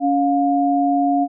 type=tone pair together; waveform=sine; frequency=281 / 708 Hz; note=C#4 / F5; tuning=+24 / +23 cents; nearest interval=octave + major third; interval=1599 cents; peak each=-17 dBFS; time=0-1.28 s; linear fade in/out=50 ms; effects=none